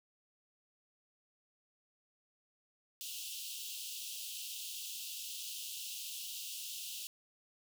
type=high-pass noise; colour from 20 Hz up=pink; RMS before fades=-44 dBFS; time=3.01-7.07 s; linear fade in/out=0 ms; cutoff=2700 Hz; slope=96 dB/octave; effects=none